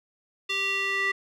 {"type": "tone with band-pass filter sweep", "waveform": "square", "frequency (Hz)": 392, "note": "G4", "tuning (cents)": 0, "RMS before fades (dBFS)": -27, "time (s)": [0.49, 1.12], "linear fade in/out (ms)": 10, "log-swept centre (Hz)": [3100, 2000], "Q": 3.9, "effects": []}